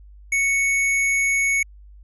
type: tone with tanh clipping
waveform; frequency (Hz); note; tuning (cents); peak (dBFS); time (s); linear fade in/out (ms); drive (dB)
sine; 2217; C#7; 0; -19; 0.32-1.63; 5; 17
effects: added 50 Hz sine -42 dBFS peak until 2.03 s + resampled to 32000 Hz